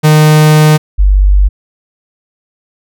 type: tone pair in turn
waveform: 45% pulse / sine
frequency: 153.5 / 48.66 Hz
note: D#3 / G1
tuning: -23 / -12 cents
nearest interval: octave + minor sixth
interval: 1989 cents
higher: first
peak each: -3 dBFS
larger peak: neither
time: 0.03-0.78 / 0.98-1.49 s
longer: first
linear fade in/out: 20 ms
effects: none